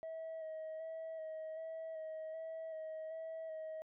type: tone with vibrato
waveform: sine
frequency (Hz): 640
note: D#5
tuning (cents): +49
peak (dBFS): -40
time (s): 0.03-3.82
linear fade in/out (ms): 0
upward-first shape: square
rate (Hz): 1.3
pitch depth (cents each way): 18
effects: tanh soft clip ceiling -41 dBFS